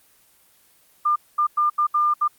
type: tone bursts at uneven times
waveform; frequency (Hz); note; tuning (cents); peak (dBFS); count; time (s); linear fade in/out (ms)
sine; 1200; D6; +37; -16; 6; 1.05-1.16 / 1.38-1.47 / 1.57-1.7 / 1.78-1.87 / 1.94-2.14 / 2.21-2.28; 10
effects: white hiss -57 dBFS RMS until 2.38 s + Opus 24 kbps